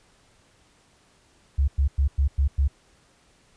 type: tone bursts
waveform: sine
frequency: 69.3 Hz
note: C#2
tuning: in tune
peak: -17 dBFS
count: 6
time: 1.58-2.68 s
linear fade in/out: 10 ms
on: 100 ms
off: 100 ms
effects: pink hiss -60 dBFS RMS until 3.56 s + resampled to 22050 Hz